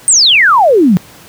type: exponential sweep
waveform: sine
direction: down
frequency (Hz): 8870 to 166.4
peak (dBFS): -4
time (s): 0.08-0.97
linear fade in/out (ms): 0
effects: pink hiss -37 dBFS RMS until 1.28 s + high-pass 80 Hz 12 dB/octave